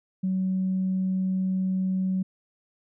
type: tone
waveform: sine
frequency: 187.7 Hz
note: F#3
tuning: 25 cents sharp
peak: -22 dBFS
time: 0.23-2.23 s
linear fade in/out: 10 ms
effects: tanh soft clip ceiling -18 dBFS